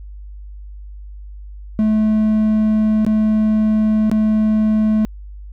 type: tone with dropouts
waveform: triangle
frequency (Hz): 216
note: A3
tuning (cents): -32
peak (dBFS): -10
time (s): 1.79-5.05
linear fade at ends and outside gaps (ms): 0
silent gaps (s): 3.049-3.065 / 4.098-4.115
effects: added 50 Hz sine -31 dBFS peak until 5.52 s